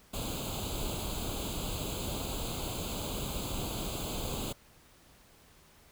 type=noise with comb filter; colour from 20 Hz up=pink; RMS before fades=-36 dBFS; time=0.13-4.53 s; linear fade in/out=10 ms; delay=0.27 ms; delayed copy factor=+0.95; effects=pink hiss -60 dBFS RMS until 5.91 s